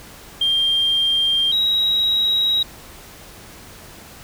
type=tone pair in turn; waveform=sine; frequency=3190 / 3831 Hz; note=G7 / A#7; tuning=+30 / +47 cents; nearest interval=minor third; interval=317 cents; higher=second; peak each=-14 dBFS; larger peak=neither; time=0.41-1.52 / 1.52-2.63 s; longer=neither; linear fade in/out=5 ms; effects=tanh soft clip ceiling -11 dBFS + pink hiss -41 dBFS RMS until 4.23 s